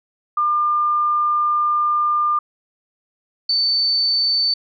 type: tone pair in turn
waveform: sine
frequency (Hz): 1200 / 4531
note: D6 / C#8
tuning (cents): +37 / +37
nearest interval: octave + major seventh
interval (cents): 2300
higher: second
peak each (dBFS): -15 / -15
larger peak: neither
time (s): 0.37-2.39 / 3.49-4.54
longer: first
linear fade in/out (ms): 5
effects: none